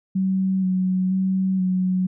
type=tone with pitch steps; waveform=sine; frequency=189.8 / 185.6 / 189.2 / 184.8 Hz; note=F#3 / F#3 / F#3 / F#3; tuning=+44 / +6 / +39 / -2 cents; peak=-18 dBFS; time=0.15-2.07 s; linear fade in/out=10 ms; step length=480 ms; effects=none